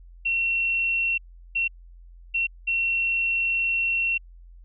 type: tone bursts at uneven times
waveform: sine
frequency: 2721 Hz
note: F7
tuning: 46 cents flat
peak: -21 dBFS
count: 4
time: 0.25-1.18 / 1.55-1.68 / 2.34-2.47 / 2.67-4.18 s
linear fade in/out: 10 ms
effects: added 43 Hz sine -44 dBFS peak until 4.64 s